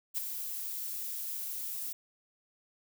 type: noise with ADSR envelope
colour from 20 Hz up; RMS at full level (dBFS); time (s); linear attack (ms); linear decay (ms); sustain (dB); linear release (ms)
violet; -30; 0.14-1.93; 40; 6; -8; 8
effects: none